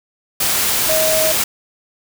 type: tone in noise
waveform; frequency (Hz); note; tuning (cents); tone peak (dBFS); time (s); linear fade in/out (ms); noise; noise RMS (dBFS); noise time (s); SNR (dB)
sine; 632; D#5; +27; -16; 0.89-1.32; 5; white; -17; 0.4-1.44; -2
effects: none